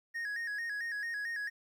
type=tone with vibrato; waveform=triangle; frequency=1760 Hz; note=A6; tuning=in tune; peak=-33 dBFS; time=0.14-1.5 s; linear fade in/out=20 ms; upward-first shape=square; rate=4.5 Hz; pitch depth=90 cents each way; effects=12-bit